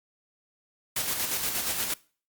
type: noise with tremolo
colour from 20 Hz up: white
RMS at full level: -28 dBFS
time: 0.96-1.94 s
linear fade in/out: 5 ms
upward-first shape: square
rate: 8.5 Hz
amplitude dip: 40%
effects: noise-tail reverb RT60 0.4 s tail -22 dB re dry + Opus 48 kbps